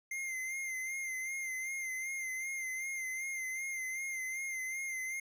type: tone with vibrato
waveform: square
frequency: 2093 Hz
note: C7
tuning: in tune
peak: -37 dBFS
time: 0.11-5.2 s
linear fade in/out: 5 ms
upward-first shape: sine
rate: 2.6 Hz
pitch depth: 43 cents each way
effects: resampled to 32000 Hz

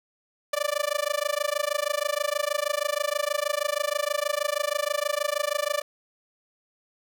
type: tone with amplitude modulation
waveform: sawtooth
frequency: 587.3 Hz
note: D5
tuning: in tune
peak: -17 dBFS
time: 0.53-5.82 s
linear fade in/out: 5 ms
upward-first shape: sine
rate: 26.3 Hz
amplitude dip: 100%
effects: none

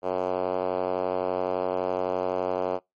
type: tone with band-pass filter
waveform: 5% pulse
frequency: 91.8 Hz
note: F#2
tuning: 13 cents flat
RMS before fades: -27 dBFS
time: 0.02-2.8 s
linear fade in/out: 50 ms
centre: 540 Hz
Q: 1.8
effects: noise-tail reverb RT60 0.2 s tail -26 dB re dry + MP3 32 kbps

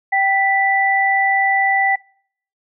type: tone pair together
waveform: sine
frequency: 780 / 1975.7 Hz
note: G5 / B6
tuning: -9 / 0 cents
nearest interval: octave + major third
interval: 1609 cents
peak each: -16 dBFS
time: 0.12-1.96 s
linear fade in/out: 10 ms
effects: noise-tail reverb RT60 0.6 s tail -25 dB re dry

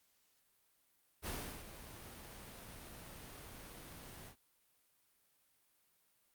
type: noise with ADSR envelope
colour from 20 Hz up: pink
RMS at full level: -41 dBFS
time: 1.22-4.36 s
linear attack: 48 ms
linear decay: 360 ms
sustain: -11 dB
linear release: 90 ms
effects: white hiss -75 dBFS RMS until 6.34 s + Opus 48 kbps

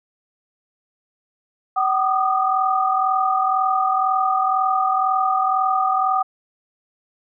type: tone cluster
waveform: sine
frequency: 760 / 1194 / 1236 Hz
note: F#5 / D6 / D#6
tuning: +46 / +28 / -12 cents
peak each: -19 / -23 / -21 dBFS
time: 1.76-6.23 s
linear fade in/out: 10 ms
effects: none

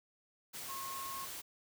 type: tone in noise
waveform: sine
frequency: 1082 Hz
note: C#6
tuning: 42 cents flat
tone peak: -42 dBFS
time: 0.68-1.26 s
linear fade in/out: 20 ms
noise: white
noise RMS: -45 dBFS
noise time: 0.53-1.42 s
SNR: 0 dB
effects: none

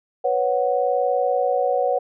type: chord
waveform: sine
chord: B suspended second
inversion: none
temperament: equal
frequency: 493.9 / 554.4 / 740 Hz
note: B4 / C#5 / F#5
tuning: 0 / 0 / 0 cents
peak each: -22 dBFS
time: 0.24-1.99 s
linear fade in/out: 10 ms
effects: none

